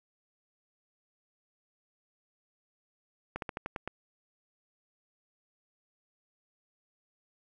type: slowing click train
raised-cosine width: 0.5 ms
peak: -20 dBFS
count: 7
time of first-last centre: 3.36-3.876 s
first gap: 62 ms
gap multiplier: 1.13
effects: 10-bit